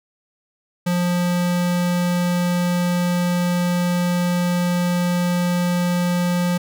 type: tone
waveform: square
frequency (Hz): 176.6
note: F3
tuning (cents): +20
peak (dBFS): -18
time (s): 0.86-6.58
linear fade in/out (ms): 10
effects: none

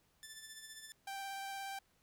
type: tone with tremolo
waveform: 10% pulse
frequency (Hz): 1760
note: A6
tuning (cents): 0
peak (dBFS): -39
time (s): 0.23-0.92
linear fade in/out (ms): 0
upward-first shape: sine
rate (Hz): 15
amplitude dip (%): 50
type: tone with vibrato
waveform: sawtooth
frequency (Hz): 784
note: G5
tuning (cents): 0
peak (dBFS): -38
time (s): 1.07-1.79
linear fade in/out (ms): 5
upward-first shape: square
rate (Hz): 17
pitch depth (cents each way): 8
effects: pink hiss -74 dBFS RMS until 2.02 s

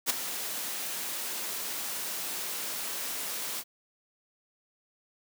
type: noise with ADSR envelope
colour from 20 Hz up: white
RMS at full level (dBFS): -24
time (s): 0.06-3.64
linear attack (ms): 41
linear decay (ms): 9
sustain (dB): -11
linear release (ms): 50
effects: high-pass 200 Hz 12 dB/octave

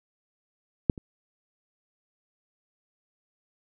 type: clicks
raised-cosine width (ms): 3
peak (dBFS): -6 / -26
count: 2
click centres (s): 0.898 / 0.978
effects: none

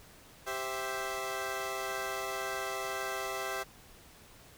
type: chord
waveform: 15% pulse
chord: C major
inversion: second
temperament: equal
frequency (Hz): 392 / 523.3 / 659.3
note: G4 / C5 / E5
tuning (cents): 0 / 0 / 0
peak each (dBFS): -32 / -34 / -32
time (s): 0.46-3.64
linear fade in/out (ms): 20
effects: pink hiss -56 dBFS RMS until 4.57 s

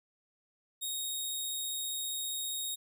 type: tone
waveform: 15% pulse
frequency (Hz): 3745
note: A#7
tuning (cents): +7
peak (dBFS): -27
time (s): 0.81-2.76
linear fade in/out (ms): 20
effects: none

